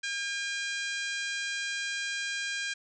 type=harmonic tone; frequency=806 Hz; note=G5; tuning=48 cents sharp; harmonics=2 / 3 / 4 / 5 / 6 / 7 / 8 / 9 / 10; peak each=-34 / -38 / -40 / -42 / -44 / -45 / -46 / -47 / -48 dBFS; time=0.03-2.74 s; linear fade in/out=10 ms; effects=none